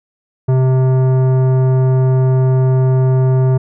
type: tone with tanh clipping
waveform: triangle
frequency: 130 Hz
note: C3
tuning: 11 cents flat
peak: -11 dBFS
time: 0.48-3.58 s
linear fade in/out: 10 ms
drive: 18 dB
effects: none